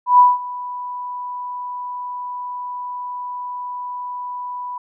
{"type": "tone with ADSR envelope", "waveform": "sine", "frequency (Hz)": 987.8, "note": "B5", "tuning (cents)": 0, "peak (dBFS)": -5, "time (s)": [0.06, 4.78], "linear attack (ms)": 130, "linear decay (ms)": 190, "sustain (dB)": -20, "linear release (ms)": 4, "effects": []}